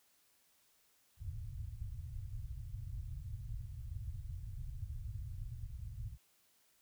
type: low-pass noise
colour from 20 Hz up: white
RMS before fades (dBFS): -44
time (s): 1.17-6.18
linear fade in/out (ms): 50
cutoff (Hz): 120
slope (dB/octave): 48
effects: white hiss -72 dBFS RMS until 6.81 s

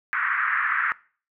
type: band-pass noise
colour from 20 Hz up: white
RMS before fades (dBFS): -24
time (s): 0.13-0.92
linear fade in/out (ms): 0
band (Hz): 1200 to 1900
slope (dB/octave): 48
effects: noise-tail reverb RT60 0.4 s tail -21 dB re dry

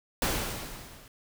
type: noise with level ramp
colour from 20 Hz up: pink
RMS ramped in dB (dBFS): -26 to -53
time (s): 0.22-1.08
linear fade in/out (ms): 2
effects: none

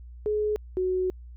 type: tone pair in turn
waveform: sine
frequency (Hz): 422.7 / 369.9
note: G#4 / F#4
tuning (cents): +31 / 0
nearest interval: major second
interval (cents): 231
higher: first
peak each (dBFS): -23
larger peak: neither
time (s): 0.26-0.56 / 0.77-1.1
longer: second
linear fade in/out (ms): 0
effects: added 60 Hz sine -41 dBFS peak until 1.36 s

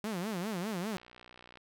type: tone with vibrato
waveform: sawtooth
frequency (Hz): 196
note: G3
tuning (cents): 0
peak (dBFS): -30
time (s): 0.04-0.97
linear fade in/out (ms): 0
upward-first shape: sine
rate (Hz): 5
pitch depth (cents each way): 240
type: click train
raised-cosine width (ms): 0.3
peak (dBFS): -36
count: 39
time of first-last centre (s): 0.95-1.573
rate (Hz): 61
effects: none

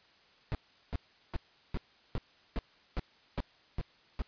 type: noise bursts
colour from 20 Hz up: brown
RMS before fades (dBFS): -32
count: 10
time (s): 0.52-4.22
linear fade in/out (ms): 0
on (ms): 28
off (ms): 380
effects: white hiss -63 dBFS RMS until 4.27 s + resampled to 11025 Hz

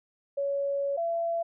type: tone pair in turn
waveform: sine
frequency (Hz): 560 / 674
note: C#5 / E5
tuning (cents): +18 / +38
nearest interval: minor third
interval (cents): 320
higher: second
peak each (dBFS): -26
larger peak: neither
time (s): 0.37-0.97 / 0.97-1.43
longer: first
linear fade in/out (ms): 10
effects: none

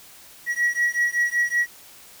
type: beating tone pair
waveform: triangle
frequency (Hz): 1917 / 1922.3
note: A#6 / B6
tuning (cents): +48 / -47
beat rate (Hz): 5.3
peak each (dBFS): -21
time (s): 0.46-1.67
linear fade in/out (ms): 50
effects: white hiss -47 dBFS RMS until 2.2 s

